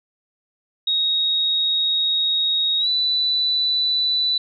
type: tone with pitch glide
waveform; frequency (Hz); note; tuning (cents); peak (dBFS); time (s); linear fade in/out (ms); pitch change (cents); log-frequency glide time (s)
sine; 3765 to 3977; A#7 to B7; +16 to +11; -17; 0.87-4.38; 5; +95; 2.79-2.88
effects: none